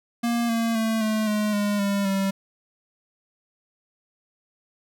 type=tone with pitch steps; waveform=square; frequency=235.4 / 229.1 / 223 / 217 / 211.2 / 205.5 / 200 / 194.66 Hz; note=A#3 / A#3 / A3 / A3 / G#3 / G#3 / G3 / G3; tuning=+17 / -30 / +23 / -24 / +29 / -18 / +35 / -12 cents; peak=-22 dBFS; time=0.23-2.31 s; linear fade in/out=10 ms; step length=260 ms; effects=none